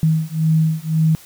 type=beating tone pair; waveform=sine; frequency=157.9 / 159.8 Hz; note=D#3 / D#3; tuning=+26 / +47 cents; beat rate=1.9 Hz; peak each=-17 dBFS; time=0.03-1.15 s; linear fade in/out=0 ms; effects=white hiss -44 dBFS RMS until 1.25 s